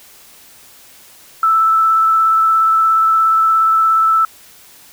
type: tone with vibrato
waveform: sine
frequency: 1318.5 Hz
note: E6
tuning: in tune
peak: -9 dBFS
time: 1.43-4.25 s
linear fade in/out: 2 ms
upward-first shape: sine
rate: 17 Hz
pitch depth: 11 cents each way
effects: white hiss -43 dBFS RMS until 4.92 s